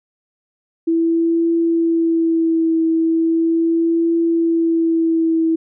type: tone with vibrato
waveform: sine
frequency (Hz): 329.6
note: E4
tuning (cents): 0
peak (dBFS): -13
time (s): 0.87-5.56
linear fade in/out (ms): 10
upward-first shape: triangle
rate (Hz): 0.38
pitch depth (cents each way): 25
effects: none